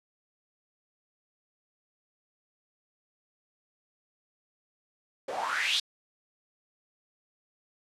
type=noise with band-pass filter sweep; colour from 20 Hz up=white; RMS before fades=-30 dBFS; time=5.28-5.8 s; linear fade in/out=5 ms; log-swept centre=500 to 4100 Hz; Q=5.4; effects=low-pass 10000 Hz 12 dB/octave